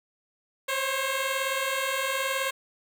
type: beating tone pair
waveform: 10% pulse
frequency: 524 / 543 Hz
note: C5 / C#5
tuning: +2 / -36 cents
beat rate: 19 Hz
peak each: -22 / -20 dBFS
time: 0.68-2.51 s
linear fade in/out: 10 ms
effects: none